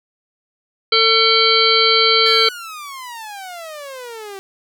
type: harmonic tone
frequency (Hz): 450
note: A4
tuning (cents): +39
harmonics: 1 / 3 / 5 / 7 / 9 / 10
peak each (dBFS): -18 / -18 / -18 / -18 / -18 / -18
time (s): 0.92-2.49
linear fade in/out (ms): 5
type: exponential sweep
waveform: sawtooth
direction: down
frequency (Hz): 1768 to 382.4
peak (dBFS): -26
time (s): 2.26-4.39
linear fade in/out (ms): 0
effects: none